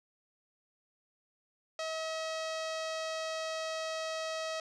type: tone with low-pass filter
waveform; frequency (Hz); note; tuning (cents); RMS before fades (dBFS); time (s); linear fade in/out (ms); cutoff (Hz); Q
sawtooth; 640; D#5; +49; -37; 1.79-4.6; 2; 5500; 1.7
effects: none